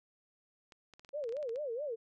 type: clicks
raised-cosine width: 0.2 ms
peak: -37 dBFS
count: 12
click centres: 0.722 / 0.937 / 0.995 / 1.048 / 1.091 / 1.24 / 1.292 / 1.324 / 1.368 / 1.428 / 1.493 / 1.559 s
type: tone with vibrato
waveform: sine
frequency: 523.3 Hz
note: C5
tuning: in tune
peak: -35 dBFS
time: 1.13-1.96 s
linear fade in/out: 20 ms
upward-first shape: sine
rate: 4.6 Hz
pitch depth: 260 cents each way
effects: none